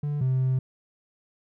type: tone pair in turn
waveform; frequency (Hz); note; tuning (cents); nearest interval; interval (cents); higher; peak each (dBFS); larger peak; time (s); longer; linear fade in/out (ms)
triangle; 146.5 / 130.07; D3 / C3; -4 / -10; major second; 206; first; -23 / -18; second; 0.03-0.21 / 0.21-0.59; second; 5
effects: tanh soft clip ceiling -16 dBFS